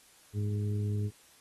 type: harmonic tone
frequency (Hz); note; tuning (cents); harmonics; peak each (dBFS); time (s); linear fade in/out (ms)
103.8; G#2; 0; 1 / 2 / 3 / 4; -29 / -39 / -45 / -43; 0.33-1.11; 50
effects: white hiss -60 dBFS RMS until 1.4 s + AAC 32 kbps